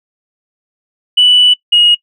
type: tone pair in turn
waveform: sine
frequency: 2966 / 2882 Hz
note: F#7 / F#7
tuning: +4 / -46 cents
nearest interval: unison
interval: 50 cents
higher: first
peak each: -3 dBFS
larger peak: neither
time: 1.17-1.54 / 1.72-1.95 s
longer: first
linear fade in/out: 10 ms
effects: noise-tail reverb RT60 0.1 s tail -23 dB re dry + tanh soft clip ceiling 0 dBFS